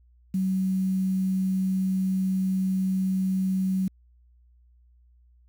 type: tone with quantisation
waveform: sine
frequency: 188.8 Hz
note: F#3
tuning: 35 cents sharp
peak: -22 dBFS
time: 0.34-3.88 s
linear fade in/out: 5 ms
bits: 8
effects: added 60 Hz sine -55 dBFS peak until 5.48 s